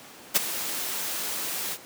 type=noise with ADSR envelope; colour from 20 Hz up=white; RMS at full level=-18 dBFS; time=0.34-1.78 s; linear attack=23 ms; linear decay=19 ms; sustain=-13 dB; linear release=58 ms; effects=pink hiss -46 dBFS RMS until 1.85 s + high-pass 200 Hz 12 dB/octave